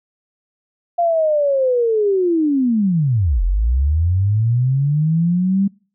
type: linear two-way sweep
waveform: sine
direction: down then up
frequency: 698.5 to 41.2 to 200.3 Hz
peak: -13 dBFS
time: 0.98-5.68 s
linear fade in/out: 10 ms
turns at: 3.43 s
effects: noise-tail reverb RT60 0.4 s tail -25 dB re dry